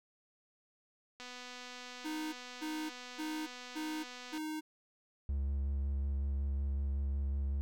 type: click train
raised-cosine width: 0.2 ms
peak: -31 dBFS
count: 789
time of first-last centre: 1.2-4.377 s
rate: 248 Hz
type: tone bursts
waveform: square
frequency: 310 Hz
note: D#4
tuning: 6 cents flat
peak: -38 dBFS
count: 5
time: 2.04-4.61 s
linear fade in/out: 20 ms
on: 290 ms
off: 280 ms
type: tone with vibrato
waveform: triangle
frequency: 69.3 Hz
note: C#2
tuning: in tune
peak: -30 dBFS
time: 5.29-7.61 s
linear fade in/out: 0 ms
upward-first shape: square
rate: 5.4 Hz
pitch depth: 15 cents each way
effects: none